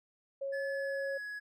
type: tone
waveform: sine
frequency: 549 Hz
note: C#5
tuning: 17 cents flat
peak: -34 dBFS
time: 0.41-1.18 s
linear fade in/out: 10 ms
type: tone with pitch glide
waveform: triangle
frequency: 1718 to 1678.8 Hz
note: A6 to G#6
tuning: -42 to +18 cents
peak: -37 dBFS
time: 0.52-1.4 s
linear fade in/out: 20 ms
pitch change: -40 cents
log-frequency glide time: 0.67-1.22 s
effects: none